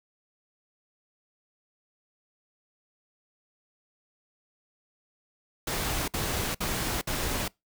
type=noise bursts; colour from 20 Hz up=pink; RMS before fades=-30 dBFS; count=4; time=5.67-7.481 s; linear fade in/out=5 ms; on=410 ms; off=57 ms; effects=noise-tail reverb RT60 0.2 s tail -25 dB re dry